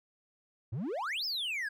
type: exponential two-way sweep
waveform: triangle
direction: up then down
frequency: 98 to 5370 to 1588 Hz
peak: -31 dBFS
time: 0.72-1.69 s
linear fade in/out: 10 ms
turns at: 1.25 s
effects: none